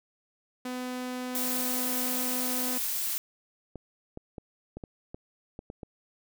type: tone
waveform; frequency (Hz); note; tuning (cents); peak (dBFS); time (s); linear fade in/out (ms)
sawtooth; 251.4; B3; +31; -29; 0.65-2.78; 5
type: noise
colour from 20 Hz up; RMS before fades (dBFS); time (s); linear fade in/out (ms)
blue; -31; 1.35-3.18; 0
type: clicks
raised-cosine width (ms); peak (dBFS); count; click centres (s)
2; -26; 9; 3.757 / 4.174 / 4.382 / 4.77 / 4.838 / 5.145 / 5.591 / 5.701 / 5.832
effects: none